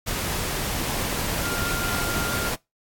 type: tone in noise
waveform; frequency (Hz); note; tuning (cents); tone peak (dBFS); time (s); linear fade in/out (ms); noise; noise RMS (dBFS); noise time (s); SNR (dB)
sine; 1400; F6; +4; -30; 1.42-2.5; 20; pink; -27; 0.06-2.56; -6
effects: noise-tail reverb RT60 0.2 s tail -23 dB re dry + AAC 64 kbps